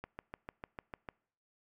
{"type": "click train", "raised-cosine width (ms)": 0.5, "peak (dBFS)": -27, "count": 8, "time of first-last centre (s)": [0.04, 1.088], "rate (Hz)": 6.68, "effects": ["noise-tail reverb RT60 0.6 s tail -24 dB re dry"]}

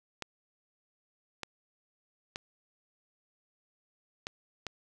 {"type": "clicks", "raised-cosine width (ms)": 0.2, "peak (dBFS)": -19, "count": 5, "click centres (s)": [0.223, 1.433, 2.359, 4.269, 4.667], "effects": []}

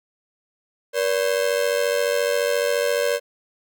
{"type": "ring-modulated tone", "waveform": "45% pulse", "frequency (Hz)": 526, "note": "C5", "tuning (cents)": 9, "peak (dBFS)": -16, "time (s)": [0.93, 3.2], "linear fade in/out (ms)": 50, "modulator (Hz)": 47.2, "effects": []}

